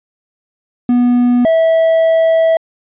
triangle tone pair in turn, 244.3 / 652.2 Hz, B3 / E5, -19 / -19 cents, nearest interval octave + perfect fourth, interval 1700 cents, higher second, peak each -6 dBFS, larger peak neither, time 0.89-1.45 / 1.45-2.57 s, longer second, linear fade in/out 2 ms, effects resampled to 8000 Hz

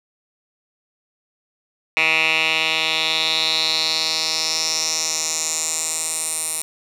10% pulse tone with band-pass filter sweep, 159.3 Hz, D#3, 41 cents sharp, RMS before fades -21 dBFS, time 1.97-6.62 s, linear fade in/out 0 ms, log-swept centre 2500 to 9500 Hz, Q 4.2, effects none

